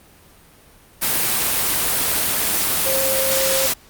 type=tone in noise; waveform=sine; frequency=533 Hz; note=C5; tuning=32 cents sharp; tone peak=-21 dBFS; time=2.85-3.68 s; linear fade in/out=20 ms; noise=white; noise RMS=-19 dBFS; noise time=1.01-3.74 s; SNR=-5 dB; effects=pink hiss -49 dBFS RMS until 3.89 s + Opus 32 kbps